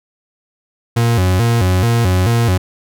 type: tone with vibrato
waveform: 40% pulse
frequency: 103.83 Hz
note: G#2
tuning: in tune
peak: -10 dBFS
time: 0.96-2.58 s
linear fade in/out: 10 ms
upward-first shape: square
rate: 2.3 Hz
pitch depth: 210 cents each way
effects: none